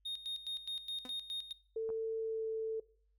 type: tone with tremolo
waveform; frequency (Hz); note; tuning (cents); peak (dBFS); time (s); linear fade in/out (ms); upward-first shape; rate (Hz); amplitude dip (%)
triangle; 3700; A#7; -14; -36; 0.05-1.53; 10; square; 4.8; 80
type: tone with exponential decay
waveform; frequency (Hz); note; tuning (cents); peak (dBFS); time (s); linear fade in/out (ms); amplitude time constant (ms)
sawtooth; 252.1; B3; +36; -40; 1.05-1.14; 2; 18
type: tone with pitch glide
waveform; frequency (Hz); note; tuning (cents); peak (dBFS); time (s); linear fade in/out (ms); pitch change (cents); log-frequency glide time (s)
sine; 446.7 to 443.4; A4 to A4; +26 to +13; -34; 1.76-2.8; 5; -13; 2.17-2.45
type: clicks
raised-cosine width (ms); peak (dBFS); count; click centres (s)
1; -38; 2; 1.891 / 1.902
effects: noise-tail reverb RT60 0.5 s tail -21 dB re dry + added 50 Hz sine -70 dBFS peak until 3.18 s